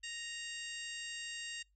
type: harmonic tone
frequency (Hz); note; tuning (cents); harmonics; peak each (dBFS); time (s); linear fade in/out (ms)
932.3; A#5; 0; 2 / 3 / 4 / 5 / 6 / 7 / 8 / 9; -47 / -45 / -51 / -52 / -56 / -58 / -49 / -58; 0.03-1.63; 10
effects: noise-tail reverb RT60 0.2 s tail -26 dB re dry + added 50 Hz sine -70 dBFS peak until 1.75 s